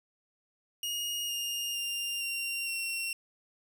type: tone with pitch steps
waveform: sawtooth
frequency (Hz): 2865 / 2830 / 2796 / 2763 / 2729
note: F7 / F7 / F7 / F7 / F7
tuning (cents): +44 / +22 / +1 / -19 / -41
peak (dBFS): -29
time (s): 0.83-3.13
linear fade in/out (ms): 2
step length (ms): 460
effects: none